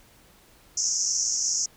pink band-pass noise, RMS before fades -26 dBFS, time 0.77-1.66 s, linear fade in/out 5 ms, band 5400 to 7000 Hz, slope 96 dB/octave, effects pink hiss -56 dBFS RMS until 1.76 s

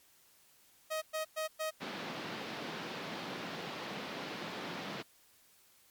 sawtooth tone bursts, 629 Hz, D#5, 19 cents sharp, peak -30 dBFS, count 4, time 0.9-1.71 s, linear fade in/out 20 ms, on 120 ms, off 110 ms
pink band-pass noise, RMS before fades -42 dBFS, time 1.8-5.03 s, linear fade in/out 20 ms, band 160 to 4500 Hz, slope 24 dB/octave
effects white hiss -65 dBFS RMS until 5.9 s + MP3 96 kbps

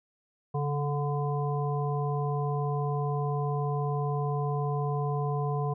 harmonic tone with a mistuned harmonic, 145.5 Hz, D3, 16 cents flat, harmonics 1 / 3 / 5 / 7, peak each -28 / -34 / -36 / -37 dBFS, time 0.54-5.74 s, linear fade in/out 10 ms, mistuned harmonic 1, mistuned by -36 cents, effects none

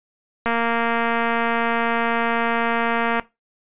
click train, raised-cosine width 0.5 ms, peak -7 dBFS, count 636, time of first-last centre 0.46-3.197 s, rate 232 Hz, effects noise-tail reverb RT60 0.2 s tail -18 dB re dry + resampled to 8000 Hz

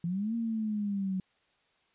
sine linear two-way sweep, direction up then down, 164.81 to 233.1 to 185.4 Hz, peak -29 dBFS, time 0.04-1.2 s, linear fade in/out 2 ms, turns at 0.35 s, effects white hiss -70 dBFS RMS until 1.94 s + resampled to 8000 Hz

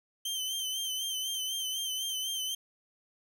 sawtooth tone with vibrato, 3100 Hz, G7, 20 cents flat, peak -29 dBFS, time 0.25-2.55 s, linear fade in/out 5 ms, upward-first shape sine, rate 4 Hz, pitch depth 50 cents each way, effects none

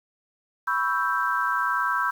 sine chord, C# half-diminished seventh, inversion third, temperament equal, 987.8 / 1108.7 / 1318.5 / 1568 Hz, B5 / C#6 / E6 / G6, 0 / 0 / 0 / 0 cents, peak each -28 / -29 / -27 / -26 dBFS, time 0.67-2.11 s, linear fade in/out 10 ms, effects 8-bit

